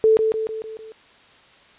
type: tone with echo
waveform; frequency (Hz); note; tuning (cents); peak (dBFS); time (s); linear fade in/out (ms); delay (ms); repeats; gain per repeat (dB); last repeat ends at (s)
sine; 440; A4; 0; -11; 0.04-0.17; 0; 150; 5; -5; 0.92
effects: white hiss -51 dBFS RMS until 1.78 s + resampled to 8000 Hz